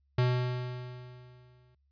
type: tone with exponential decay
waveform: square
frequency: 124.6 Hz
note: B2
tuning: 16 cents sharp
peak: -23 dBFS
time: 0.18-1.75 s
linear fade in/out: 5 ms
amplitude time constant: 340 ms
effects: added 69 Hz sine -68 dBFS peak until 1.91 s + resampled to 11025 Hz